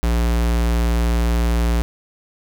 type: tone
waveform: square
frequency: 58.27 Hz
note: A#1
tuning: in tune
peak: -16 dBFS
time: 0.03-1.82 s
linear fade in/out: 0 ms
effects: none